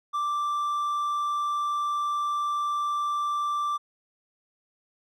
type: tone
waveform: triangle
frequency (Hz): 1174.7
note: D6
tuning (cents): 0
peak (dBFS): -23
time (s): 0.13-3.78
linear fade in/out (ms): 20
effects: none